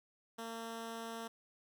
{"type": "tone", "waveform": "10% pulse", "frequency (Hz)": 228, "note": "A#3", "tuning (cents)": -38, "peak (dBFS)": -34, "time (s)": [0.38, 1.28], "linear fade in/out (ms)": 10, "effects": []}